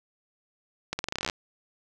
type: accelerating click train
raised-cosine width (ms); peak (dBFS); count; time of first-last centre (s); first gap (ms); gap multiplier
0.2; -12; 14; 0.93-1.298; 60; 0.86
effects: none